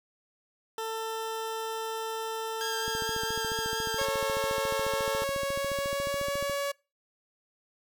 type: tone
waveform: 20% pulse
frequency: 446 Hz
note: A4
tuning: 23 cents sharp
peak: -27 dBFS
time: 0.78-5.24 s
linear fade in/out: 2 ms
type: tone with vibrato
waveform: 15% pulse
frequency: 1612 Hz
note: G6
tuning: 48 cents sharp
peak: -26 dBFS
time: 2.61-4.05 s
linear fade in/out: 0 ms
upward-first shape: sine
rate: 4.4 Hz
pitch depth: 19 cents each way
type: click train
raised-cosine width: 3 ms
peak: -27 dBFS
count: 52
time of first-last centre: 2.88-6.497 s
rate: 14.1 Hz
type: tone with pitch glide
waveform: sawtooth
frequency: 548 to 564.1 Hz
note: C#5 to C#5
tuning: -20 to +30 cents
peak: -25 dBFS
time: 3.98-6.72 s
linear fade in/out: 10 ms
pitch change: +50 cents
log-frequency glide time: 4.89-6.33 s
effects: noise-tail reverb RT60 0.3 s tail -25 dB re dry